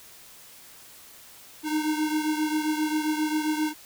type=beating tone pair; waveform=square; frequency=305.9 / 313.4 Hz; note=D#4 / D#4; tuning=-29 / +13 cents; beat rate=7.5 Hz; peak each=-26 / -31 dBFS; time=1.63-3.74 s; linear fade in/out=50 ms; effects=white hiss -49 dBFS RMS until 3.85 s